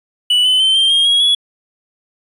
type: tone with pitch steps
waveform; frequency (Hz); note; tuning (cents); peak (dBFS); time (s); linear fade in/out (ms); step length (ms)
triangle; 2960 / 3026 / 3093 / 3161 / 3232 / 3303 / 3377; F#7 / F#7 / G7 / G7 / G#7 / G#7 / G#7; 0 / +38 / -24 / +14 / -48 / -10 / +28; -8; 0.3-1.35; 5; 150
effects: resampled to 32000 Hz